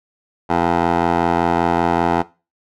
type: tone with band-pass filter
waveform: 15% pulse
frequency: 85.2 Hz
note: F2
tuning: 42 cents flat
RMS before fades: -17 dBFS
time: 0.49-2.23 s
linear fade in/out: 20 ms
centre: 750 Hz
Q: 1.5
effects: noise-tail reverb RT60 0.3 s tail -19 dB re dry